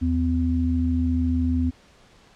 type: tone pair together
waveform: sine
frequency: 79.91 / 253.7 Hz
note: D#2 / B3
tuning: +47 / +47 cents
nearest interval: octave + minor sixth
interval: 2000 cents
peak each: -22 dBFS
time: 0.01-1.71 s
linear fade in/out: 20 ms
effects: pink hiss -54 dBFS RMS until 2.35 s + low-pass 6000 Hz 12 dB/octave